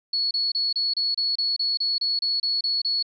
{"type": "tone bursts", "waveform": "sine", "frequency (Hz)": 4384, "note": "C#8", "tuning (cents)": -20, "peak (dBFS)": -21, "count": 14, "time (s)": [0.13, 3.027], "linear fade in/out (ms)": 5, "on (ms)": 180, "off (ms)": 29, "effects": []}